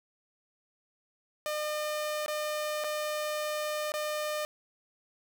sawtooth tone with dropouts, 605 Hz, D#5, 49 cents flat, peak -27 dBFS, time 1.46-4.45 s, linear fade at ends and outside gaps 0 ms, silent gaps 2.261-2.281 / 2.839-2.843 / 3.919-3.939 s, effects none

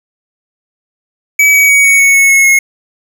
square tone with pitch steps, 2284 / 2267 / 2250 / 2233 / 2216 / 2200 / 2183 / 2167 Hz, D7 / C#7 / C#7 / C#7 / C#7 / C#7 / C#7 / C#7, -49 / +38 / +25 / +12 / -1 / -14 / -27 / -40 cents, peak -5 dBFS, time 1.39-2.59 s, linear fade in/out 5 ms, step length 150 ms, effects none

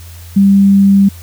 sine tone, 197.4 Hz, G3, 12 cents sharp, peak -4 dBFS, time 0.36-1.09 s, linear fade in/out 10 ms, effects added 85 Hz sine -30 dBFS peak until 1.22 s + white hiss -39 dBFS RMS until 1.22 s

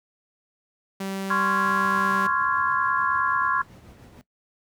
sawtooth tone, 193.8 Hz, G3, 20 cents flat, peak -24 dBFS, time 1-2.27 s, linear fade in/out 5 ms
sine chord, Db major seventh, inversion third, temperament just, 1039.4 / 1108.7 / 1385.9 / 1663.1 Hz, C6 / Db6 / F6 / Ab6, -12 / 0 / -14 / +2 cents, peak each -26 dBFS, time 1.3-3.62 s, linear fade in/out 5 ms
brown noise with tremolo, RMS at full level -40 dBFS, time 1.65-4.21 s, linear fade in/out 0 ms, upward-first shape triangle, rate 6.8 Hz, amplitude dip 40%
effects noise-tail reverb RT60 0.1 s tail -17 dB re dry + high-pass 100 Hz 12 dB/octave

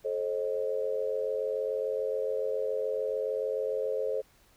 sine tone cluster, 432.6 / 532 / 619 Hz, A4 / C5 / D#5, -29 / +29 / -9 cents, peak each -32 / -31 / -37 dBFS, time 0.04-4.22 s, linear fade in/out 20 ms, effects pink hiss -63 dBFS RMS until 4.56 s

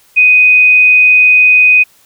sine tone, 2497 Hz, D#7, 6 cents sharp, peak -3 dBFS, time 0.16-1.84 s, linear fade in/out 20 ms, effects white hiss -48 dBFS RMS until 2.05 s

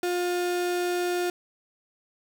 35% pulse tone, 354.8 Hz, F4, 27 cents sharp, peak -23 dBFS, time 0.03-1.3 s, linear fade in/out 2 ms, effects none

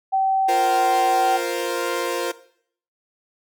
sine tone with pitch glide, 770 to 765.1 Hz, G5 to G5, -31 to -42 cents, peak -16 dBFS, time 0.12-1.38 s, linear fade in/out 20 ms, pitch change -11 cents, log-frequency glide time 0.61-0.68 s
sawtooth chord, F suspended fourth, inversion none, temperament equal, 349.2 / 466.2 / 523.3 Hz, F4 / Bb4 / C5, 0 / 0 / 0 cents, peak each -23 dBFS, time 0.48-2.32 s, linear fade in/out 10 ms
effects noise-tail reverb RT60 0.6 s tail -17 dB re dry

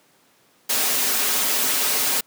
white noise with comb filter, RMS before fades -21 dBFS, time 0.69-2.21 s, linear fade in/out 10 ms, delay 5.9 ms, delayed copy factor -0.75, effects pink hiss -58 dBFS RMS until 2.26 s + high-pass 200 Hz 12 dB/octave

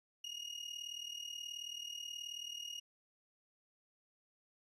35% pulse tone with amplitude modulation, 2868 Hz, F7, 45 cents sharp, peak -38 dBFS, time 0.24-2.8 s, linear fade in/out 5 ms, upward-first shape sine, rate 38.6 Hz, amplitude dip 75%, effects resampled to 24000 Hz

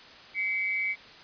sine tone pair together, 2081 / 2277 Hz, C7 / C#7, -10 / +46 cents, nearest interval major second, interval 156 cents, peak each -31 / -28 dBFS, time 0.34-0.96 s, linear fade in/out 50 ms, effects white hiss -49 dBFS RMS until 1.23 s + resampled to 11025 Hz

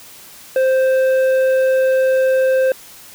sine tone with tanh clipping, 523.3 Hz, C5, in tune, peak -13 dBFS, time 0.56-2.72 s, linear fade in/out 2 ms, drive 8 dB, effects white hiss -40 dBFS RMS until 3.14 s

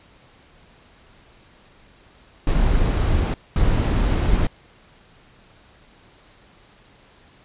brown noise bursts at uneven times, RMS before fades -18 dBFS, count 2, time 2.47-3.34 / 3.56-4.47 s, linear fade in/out 2 ms, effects pink hiss -52 dBFS RMS until 7.44 s + resampled to 8000 Hz

